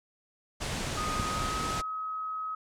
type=low-pass noise; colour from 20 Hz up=pink; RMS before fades=-34 dBFS; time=0.6-1.82 s; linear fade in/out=20 ms; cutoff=8900 Hz; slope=24 dB/octave
type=tone with pitch glide; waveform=sine; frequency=1242 to 1273.2 Hz; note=D#6 to D#6; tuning=-3 to +39 cents; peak=-32 dBFS; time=0.97-2.55 s; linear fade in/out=5 ms; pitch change=+42 cents; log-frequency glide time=1.16-1.64 s
type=clicks; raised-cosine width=5 ms; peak=-26 / -22 dBFS; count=2; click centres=1.058 / 1.198 s
effects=none